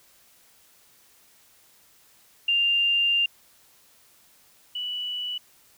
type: tone pair in turn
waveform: sine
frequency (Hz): 2794 / 2957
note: F7 / F#7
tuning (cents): 0 / -2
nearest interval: minor second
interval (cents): 98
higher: second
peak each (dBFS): -19 / -28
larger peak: first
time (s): 2.48-3.26 / 4.75-5.38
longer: first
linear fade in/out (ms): 5
effects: white hiss -58 dBFS RMS until 5.77 s